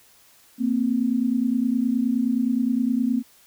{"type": "tone pair together", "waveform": "sine", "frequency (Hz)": [230.4, 260], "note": ["A#3", "C4"], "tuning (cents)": [-20, -11], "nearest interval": "major second", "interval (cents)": 209, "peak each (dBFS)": -22, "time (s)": [0.58, 3.23], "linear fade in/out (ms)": 50, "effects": ["white hiss -55 dBFS RMS until 3.46 s"]}